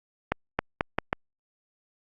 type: accelerating click train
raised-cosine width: 0.5 ms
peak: -8 dBFS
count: 5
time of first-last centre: 0.32-1.129 s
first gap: 270 ms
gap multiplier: 0.81
effects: Opus 48 kbps